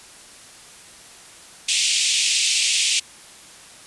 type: band-pass noise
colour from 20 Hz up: pink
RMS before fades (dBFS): -20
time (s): 1.68-3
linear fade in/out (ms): 10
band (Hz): 2400 to 9000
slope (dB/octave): 48
effects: white hiss -44 dBFS RMS until 3.86 s + resampled to 24000 Hz

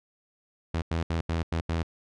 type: tone bursts at uneven times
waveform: sawtooth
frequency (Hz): 82.6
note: E2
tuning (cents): +4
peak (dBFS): -22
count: 6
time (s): 0.74-0.82 / 0.91-1.03 / 1.1-1.21 / 1.29-1.43 / 1.52-1.61 / 1.69-1.83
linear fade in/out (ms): 5
effects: low-pass 5000 Hz 12 dB/octave

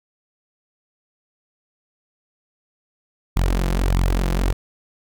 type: tone with flanger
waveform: sawtooth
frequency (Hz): 45.07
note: F#1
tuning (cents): -45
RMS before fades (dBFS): -19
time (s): 3.36-4.53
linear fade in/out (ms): 10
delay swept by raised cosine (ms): 0.87 to 5.97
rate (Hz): 1.6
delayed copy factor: +0.65
effects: none

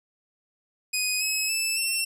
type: tone with pitch steps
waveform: 15% pulse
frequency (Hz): 2500 / 2566 / 2633 / 2703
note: D#7 / E7 / E7 / E7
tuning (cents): +8 / -47 / -3 / +43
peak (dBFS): -17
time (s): 0.93-2.05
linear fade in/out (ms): 10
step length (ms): 280
effects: none

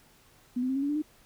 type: tone with pitch steps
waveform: sine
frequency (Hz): 246.9 / 255.8 / 264.9 / 274.4 / 284.3 / 294.5 / 305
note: B3 / C4 / C4 / C#4 / C#4 / D4 / D#4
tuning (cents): 0 / -39 / +22 / -17 / +44 / +5 / -34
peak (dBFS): -26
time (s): 0.56-1.022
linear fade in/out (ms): 10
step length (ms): 66
effects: pink hiss -60 dBFS RMS until 1.25 s

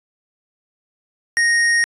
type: tone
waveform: square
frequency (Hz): 1864.7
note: A#6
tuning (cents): 0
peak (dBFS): -14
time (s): 1.37-1.84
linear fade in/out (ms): 0
effects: resampled to 24000 Hz

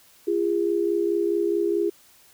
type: tone pair together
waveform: sine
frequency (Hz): 342.1 / 406.8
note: F4 / G#4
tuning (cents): -36 / -36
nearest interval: minor third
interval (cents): 300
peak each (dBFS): -23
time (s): 0.27-1.9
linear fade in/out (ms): 10
effects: white hiss -55 dBFS RMS until 2.33 s

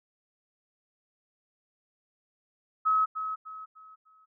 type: tone with echo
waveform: sine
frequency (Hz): 1282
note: E6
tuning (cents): -49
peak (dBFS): -21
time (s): 2.85-3.06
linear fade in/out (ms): 20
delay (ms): 300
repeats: 4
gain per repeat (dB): -9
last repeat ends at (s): 4.26
effects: none

